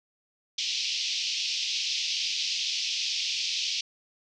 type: band-pass noise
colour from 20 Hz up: white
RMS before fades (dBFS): -30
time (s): 0.58-3.81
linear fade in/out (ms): 5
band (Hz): 2500 to 5700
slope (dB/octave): 48
effects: none